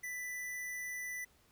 square tone, 1986 Hz, B6, 9 cents sharp, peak -40 dBFS, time 0.03-1.25 s, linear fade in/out 10 ms, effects pink hiss -68 dBFS RMS until 1.51 s

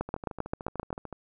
two click trains, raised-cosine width 1 ms, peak -24 / -15 dBFS, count 15 / 8, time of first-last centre 0.09-1.127 / 0.01-0.929 s, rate 13.5 / 7.62 Hz, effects none

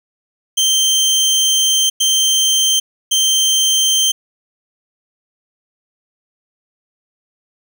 25% pulse tone bursts at uneven times, 3136 Hz, G7, in tune, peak -8 dBFS, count 3, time 0.57-1.9 / 2-2.8 / 3.11-4.12 s, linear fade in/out 10 ms, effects none

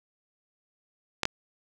clicks, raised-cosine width 0.2 ms, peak -8 / -7 dBFS, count 2, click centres 1.233 / 1.254 s, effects none

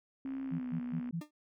sine tone with pitch glide, 267.9 to 244.3 Hz, C4 to B3, +41 to -19 cents, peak -36 dBFS, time 0.25-1.11 s, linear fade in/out 2 ms, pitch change -160 cents, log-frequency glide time 0.45-0.73 s
click train, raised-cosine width 0.5 ms, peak -39 dBFS, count 55, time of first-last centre 0.26-1.089 s, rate 65.1 Hz
sine tone bursts, 167.3 Hz, E3, 26 cents sharp, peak -33 dBFS, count 4, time 0.51-1.21 s, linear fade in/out 20 ms, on 85 ms, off 120 ms
40% pulse tone with exponential decay, 301 Hz, D4, 43 cents sharp, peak -39 dBFS, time 1.21-1.31 s, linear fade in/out 5 ms, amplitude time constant 21 ms
effects none

